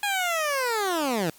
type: linear sweep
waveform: 15% pulse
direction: down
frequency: 830.6 to 150 Hz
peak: -17 dBFS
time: 0.03-1.3 s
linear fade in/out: 2 ms
effects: white hiss -53 dBFS RMS until 1.38 s + MP3 96 kbps